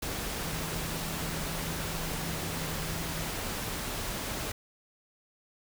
sine tone in noise, 162.3 Hz, E3, 27 cents flat, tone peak -39 dBFS, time 0.44-3.29 s, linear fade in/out 5 ms, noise pink, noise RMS -35 dBFS, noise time 0.02-4.52 s, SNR -7 dB, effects none

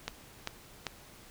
click train, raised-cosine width 0.2 ms, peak -16 dBFS, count 3, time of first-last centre 0.08-0.867 s, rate 2.54 Hz, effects pink hiss -54 dBFS RMS until 1.3 s

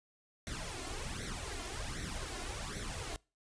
pink noise with flanger, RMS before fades -41 dBFS, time 0.47-3.16 s, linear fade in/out 0 ms, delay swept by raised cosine 0.5 to 2.9 ms, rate 1.3 Hz, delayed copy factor +0.75, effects noise-tail reverb RT60 0.3 s tail -24 dB re dry + resampled to 22050 Hz

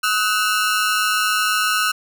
sawtooth ring-modulated tone, 1380 Hz, F6, 21 cents flat, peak -10 dBFS, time 0.03-1.92 s, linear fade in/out 10 ms, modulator 106 Hz, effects none

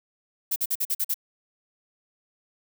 violet noise bursts, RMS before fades -25 dBFS, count 7, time 0.51-1.143 s, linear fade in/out 10 ms, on 51 ms, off 46 ms, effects none

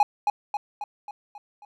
triangle tone with echo, 830.6 Hz, G#5, in tune, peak -12 dBFS, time 0-0.03 s, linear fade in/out 2 ms, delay 270 ms, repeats 6, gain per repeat -5 dB, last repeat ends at 1.65 s, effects none

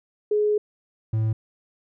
sine / triangle tone pair in turn, 420 / 110.19 Hz, G#4 / A2, +19 / +3 cents, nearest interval octave + major seventh, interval 2316 cents, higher first, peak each -18 dBFS, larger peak neither, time 0.31-0.58 / 1.13-1.33 s, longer first, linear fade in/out 5 ms, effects none

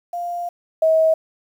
sine tone pair in turn, 698.5 / 640.2 Hz, F5 / D#5, 0 / +49 cents, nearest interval major second, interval 151 cents, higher first, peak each -23 / -12 dBFS, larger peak second, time 0.13-0.49 / 0.82-1.14 s, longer first, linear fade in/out 5 ms, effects 8-bit

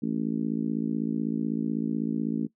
harmonic tone, 56 Hz, A1, 31 cents sharp, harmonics 3 / 4 / 5 / 6 / 7 / 8, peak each -34 / -28 / -30 / -38 / -44 / -45 dBFS, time 0.02-2.47 s, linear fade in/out 10 ms, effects noise-tail reverb RT60 0.1 s tail -18 dB re dry

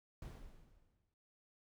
brown noise with exponential decay, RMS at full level -45 dBFS, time 0.22-1.14 s, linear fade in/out 2 ms, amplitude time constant 200 ms, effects none

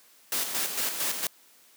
white noise with tremolo, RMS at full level -28 dBFS, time 0.32-1.27 s, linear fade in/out 2 ms, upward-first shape square, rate 4.4 Hz, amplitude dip 50%, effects white hiss -58 dBFS RMS until 1.76 s + high-pass 200 Hz 12 dB/octave

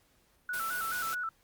sine tone with vibrato, 1395 Hz, F6, 2 cents flat, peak -32 dBFS, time 0.49-1.29 s, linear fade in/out 2 ms, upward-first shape square, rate 4.7 Hz, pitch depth 89 cents each way
white noise, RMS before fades -40 dBFS, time 0.53-1.15 s, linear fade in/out 10 ms
effects pink hiss -68 dBFS RMS until 1.43 s + Opus 48 kbps

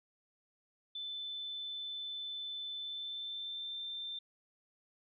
sine tone with pitch glide, 3520 to 3571 Hz, A7 to A7, 0 to +25 cents, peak -39 dBFS, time 0.95-4.19 s, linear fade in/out 5 ms, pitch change +25 cents, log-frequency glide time 2.77-3.82 s, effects none

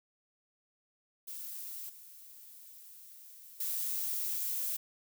violet noise with level steps, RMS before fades -43 / -53 / -35 dBFS, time 1.27-4.77 s, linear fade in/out 10 ms, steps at 1.89 / 3.6 s, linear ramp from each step 5 ms, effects none

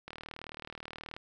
click train, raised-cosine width 0.3 ms, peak -26 dBFS, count 43, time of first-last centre 0.08-1.165 s, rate 38.7 Hz, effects none

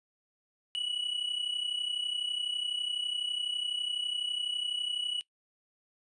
triangle tone pair together, 2912 / 2944 Hz, F#7 / F#7, -28 / -9 cents, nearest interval unison, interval 19 cents, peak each -36 / -31 dBFS, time 0.75-5.21 s, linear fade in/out 0 ms, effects noise-tail reverb RT60 0.1 s tail -20 dB re dry + resampled to 24000 Hz

